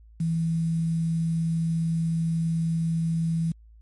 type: tone with quantisation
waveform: sine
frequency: 164.2 Hz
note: E3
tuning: 6 cents flat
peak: -22 dBFS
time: 0.2-3.52 s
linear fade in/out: 5 ms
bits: 8
effects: added 55 Hz sine -48 dBFS peak until 3.81 s + MP3 48 kbps